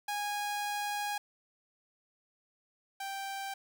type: tone pair in turn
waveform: sawtooth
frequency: 824 / 783.9 Hz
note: G#5 / G5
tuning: -14 / 0 cents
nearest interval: minor second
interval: 86 cents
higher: first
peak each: -29 / -33 dBFS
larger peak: first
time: 0.08-1.18 / 3-3.54 s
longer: first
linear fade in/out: 5 ms
effects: 11-bit